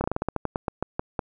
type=slowing click train; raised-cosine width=1 ms; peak=-11 dBFS; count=14; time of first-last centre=0.01-1.192 s; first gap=30 ms; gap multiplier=1.17; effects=none